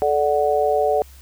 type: chord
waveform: sine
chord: D major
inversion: second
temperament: equal with one note detuned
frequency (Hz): 434.9 / 587.3 / 740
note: A4 / D5 / F#5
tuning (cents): -20 / 0 / 0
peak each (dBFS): -20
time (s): 0.02-1.02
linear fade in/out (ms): 0
effects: added 67 Hz sine -42 dBFS peak until 1.21 s + white hiss -50 dBFS RMS until 1.21 s